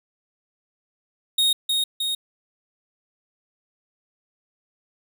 45% pulse tone with echo, 3729 Hz, A#7, in tune, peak -17 dBFS, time 1.38-1.53 s, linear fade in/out 5 ms, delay 310 ms, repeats 2, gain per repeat -3 dB, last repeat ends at 2.15 s, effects none

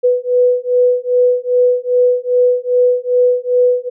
sine beating tone pair, 493.9 / 496.4 Hz, B4 / B4, 0 / +9 cents, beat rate 2.5 Hz, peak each -13 dBFS, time 0.03-3.9 s, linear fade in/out 20 ms, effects none

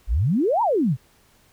sine exponential two-way sweep, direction up then down, 44.34 to 987.8 to 110.2 Hz, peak -17 dBFS, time 0.07-0.97 s, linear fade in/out 50 ms, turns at 0.62 s, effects pink hiss -58 dBFS RMS until 1.52 s

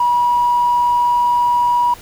triangle tone, 967 Hz, B5, 37 cents flat, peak -8 dBFS, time 0-1.94 s, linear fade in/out 5 ms, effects tanh soft clip ceiling -9 dBFS + pink hiss -39 dBFS RMS until 2.01 s

